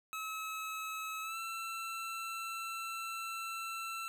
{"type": "tone with pitch glide", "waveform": "25% pulse", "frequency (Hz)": [1290, 1340.1], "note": ["E6", "E6"], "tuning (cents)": [-38, 28], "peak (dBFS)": -35, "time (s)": [0.13, 4.08], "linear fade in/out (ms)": 0, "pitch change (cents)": 66, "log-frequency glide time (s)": [1.22, 1.38], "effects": []}